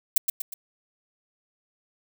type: noise with echo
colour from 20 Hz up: violet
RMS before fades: -17 dBFS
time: 0.16-0.18 s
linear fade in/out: 5 ms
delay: 120 ms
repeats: 3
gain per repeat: -6 dB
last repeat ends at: 0.54 s
effects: none